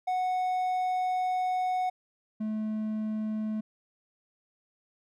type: tone pair in turn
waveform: triangle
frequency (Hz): 737 / 216.1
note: F#5 / A3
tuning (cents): -7 / -31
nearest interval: octave + major sixth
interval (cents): 2124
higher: first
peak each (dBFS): -24 / -27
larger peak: first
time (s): 0.07-1.9 / 2.4-3.61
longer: first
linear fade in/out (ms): 10
effects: none